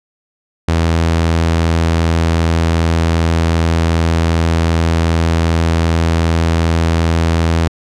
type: tone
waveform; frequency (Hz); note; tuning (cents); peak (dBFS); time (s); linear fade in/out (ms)
sawtooth; 82.6; E2; +4; -7; 0.68-7.68; 5
effects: low-pass 7000 Hz 12 dB/octave